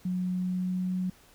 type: tone with pitch glide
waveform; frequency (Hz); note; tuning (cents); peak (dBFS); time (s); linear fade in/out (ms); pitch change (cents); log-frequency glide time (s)
sine; 182.2 to 183.89; F#3 to F#3; -26 to -10; -27; 0.05-1.1; 5; +16; 0.29-0.98
effects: pink hiss -58 dBFS RMS until 1.34 s